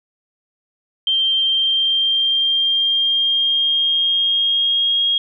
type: tone with pitch glide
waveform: sine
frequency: 3154 to 3267 Hz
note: G7 to G#7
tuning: +10 to -29 cents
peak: -14 dBFS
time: 1.07-5.18 s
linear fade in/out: 2 ms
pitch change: +61 cents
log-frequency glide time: 1.35-5.03 s
effects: none